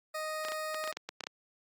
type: tone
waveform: 20% pulse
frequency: 622.3 Hz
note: D#5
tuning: in tune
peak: -30 dBFS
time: 0.14-0.92 s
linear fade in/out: 10 ms
type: clicks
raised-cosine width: 0.2 ms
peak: -20 dBFS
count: 12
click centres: 0.45 / 0.485 / 0.52 / 0.745 / 0.84 / 0.876 / 0.926 / 0.97 / 1.09 / 1.207 / 1.238 / 1.269 s
effects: high-pass 300 Hz 12 dB/octave + Opus 48 kbps